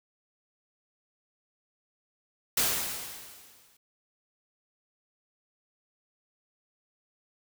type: noise with exponential decay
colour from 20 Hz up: white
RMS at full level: -24 dBFS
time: 2.57-3.77 s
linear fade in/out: 5 ms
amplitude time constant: 260 ms
effects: none